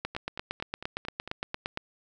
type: two click trains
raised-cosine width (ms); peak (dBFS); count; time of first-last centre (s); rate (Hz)
0.3; -15 / -23; 16 / 6; 0.05-1.774 / 0.15-1.276; 8.7 / 4.44
effects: none